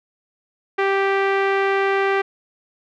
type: tone with low-pass filter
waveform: sawtooth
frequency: 391.7 Hz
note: G4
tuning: 1 cent flat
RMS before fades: -19 dBFS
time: 0.78-2.22 s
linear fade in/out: 10 ms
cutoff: 2100 Hz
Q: 1.9
effects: none